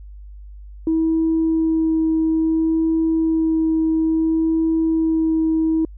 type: tone with vibrato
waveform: sine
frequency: 322 Hz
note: E4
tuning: 41 cents flat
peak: -14 dBFS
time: 0.87-5.85 s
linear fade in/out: 2 ms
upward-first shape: sine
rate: 0.59 Hz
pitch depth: 10 cents each way
effects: tanh soft clip ceiling -11 dBFS + added 50 Hz sine -35 dBFS peak until 5.97 s